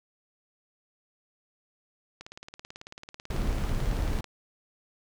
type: click train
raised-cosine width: 0.2 ms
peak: -25 dBFS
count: 38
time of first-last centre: 2.21-4.243 s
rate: 18.2 Hz
type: noise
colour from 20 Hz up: brown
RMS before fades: -28 dBFS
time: 3.3-4.21 s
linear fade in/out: 5 ms
effects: none